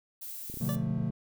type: noise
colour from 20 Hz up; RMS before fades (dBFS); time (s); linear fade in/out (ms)
violet; -41; 0.21-0.76; 10
type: clicks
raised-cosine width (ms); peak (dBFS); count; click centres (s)
3; -30; 12; 0.499 / 0.541 / 0.572 / 0.611 / 0.683 / 0.768 / 0.825 / 0.873 / 0.911 / 0.981 / 1.022 / 1.101
type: chord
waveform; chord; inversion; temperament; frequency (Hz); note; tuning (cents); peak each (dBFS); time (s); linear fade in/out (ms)
triangle; B half-diminished seventh; none; just; 123.47 / 148.16 / 177.8 / 222.2; B2 / D3 / F3 / A3; 0 / +16 / +31 / +17; -32; 0.6-1.11; 20
type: tone with exponential decay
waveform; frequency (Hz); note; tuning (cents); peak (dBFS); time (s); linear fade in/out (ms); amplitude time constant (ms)
25% pulse; 581; D5; -19; -30; 0.69-0.9; 0; 44
effects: none